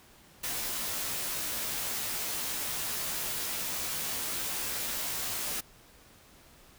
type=noise with comb filter; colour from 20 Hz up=white; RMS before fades=-34 dBFS; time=0.43-5.61 s; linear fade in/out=10 ms; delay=15 ms; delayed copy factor=-0.95; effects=pink hiss -57 dBFS RMS until 6.78 s